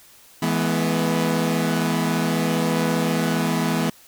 sawtooth chord, E major, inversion none, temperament equal with one note detuned, 164.81 / 212 / 246.9 Hz, E3 / G#3 / B3, 0 / +36 / 0 cents, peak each -19 / -21 / -20 dBFS, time 0.42-3.9 s, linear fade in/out 5 ms, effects white hiss -50 dBFS RMS until 4.07 s

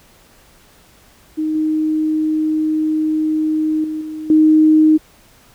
sine tone with level steps, 311.1 Hz, D#4, in tune, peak -16 / -14 / -20 / -24 / -7 dBFS, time 1.37-4.98 s, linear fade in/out 20 ms, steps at 1.55 / 3.84 / 4.01 / 4.3 s, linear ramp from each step 2 ms, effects pink hiss -49 dBFS RMS until 5.54 s

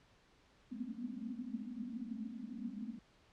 pink band-pass noise, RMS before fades -44 dBFS, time 0.71-2.99 s, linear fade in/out 5 ms, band 210 to 260 Hz, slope 96 dB/octave, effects pink hiss -68 dBFS RMS until 3.32 s + low-pass 5000 Hz 12 dB/octave

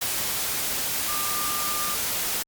sine tone in noise, 1197 Hz, D6, 33 cents sharp, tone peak -31 dBFS, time 1.08-1.95 s, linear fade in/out 10 ms, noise white, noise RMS -27 dBFS, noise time 0.01-2.43 s, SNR -7 dB, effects Opus 48 kbps

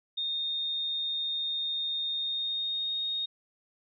sine tone with pitch glide, 3673 to 3716 Hz, A#7 to A#7, -26 to -6 cents, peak -29 dBFS, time 0.17-3.26 s, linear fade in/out 10 ms, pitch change +20 cents, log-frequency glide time 2.11-2.99 s, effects none

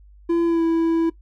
triangle tone with pitch glide, 338.1 to 329.6 Hz, E4 to E4, +44 to 0 cents, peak -14 dBFS, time 0.29-1.1 s, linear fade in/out 10 ms, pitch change -44 cents, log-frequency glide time 0.45-0.63 s, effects noise-tail reverb RT60 0.1 s tail -18 dB re dry + added 50 Hz sine -45 dBFS peak until 1.21 s

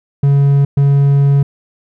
triangle tone bursts at uneven times, 140.4 Hz, C#3, 22 cents sharp, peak -5 dBFS, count 2, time 0.23-0.65 / 0.77-1.43 s, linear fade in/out 5 ms, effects none

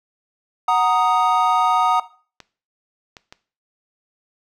triangle chord, D# minor, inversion first, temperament equal, 740 / 932.3 / 1244.5 Hz, F#5 / A#5 / D#6, 0 / 0 / 0 cents, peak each -17 dBFS, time 0.68-2 s, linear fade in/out 5 ms
clicks, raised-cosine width 0.2 ms, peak -21 dBFS, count 3, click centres 2.403 / 3.168 / 3.325 s
effects noise-tail reverb RT60 0.4 s tail -17 dB re dry

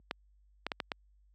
clicks, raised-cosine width 0.3 ms, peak -17 dBFS, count 5, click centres 0.111 / 0.666 / 0.718 / 0.802 / 0.918 s, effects added 50 Hz sine -38 dBFS peak until 1.34 s + high-pass 200 Hz 12 dB/octave

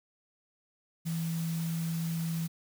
sine tone in noise, 164.81 Hz, E3, in tune, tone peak -30 dBFS, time 1.05-2.48 s, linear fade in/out 20 ms, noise white, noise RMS -45 dBFS, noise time 1.05-2.48 s, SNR +12 dB, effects none

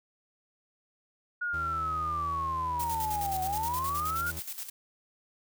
sine linear two-way sweep, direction down then up, 1452 to 739 to 1452 Hz, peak -29 dBFS, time 1.41-4.31 s, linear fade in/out 10 ms, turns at 3.43 s
35% pulse tone, 80.8 Hz, E2, 34 cents flat, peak -37 dBFS, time 1.53-4.4 s, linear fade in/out 10 ms
blue noise with tremolo, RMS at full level -37 dBFS, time 2.79-4.7 s, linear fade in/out 10 ms, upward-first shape square, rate 9.5 Hz, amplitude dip 65%
effects none

